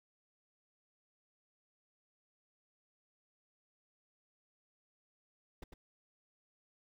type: noise with echo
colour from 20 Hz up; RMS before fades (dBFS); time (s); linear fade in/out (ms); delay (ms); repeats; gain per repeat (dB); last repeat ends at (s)
brown; -45; 5.62-5.64; 5; 100; 1; -6; 5.74
effects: none